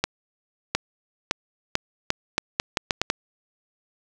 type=accelerating click train; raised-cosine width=0.2 ms; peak=-3 dBFS; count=11; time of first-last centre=0.04-3.101 s; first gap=710 ms; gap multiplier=0.79; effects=none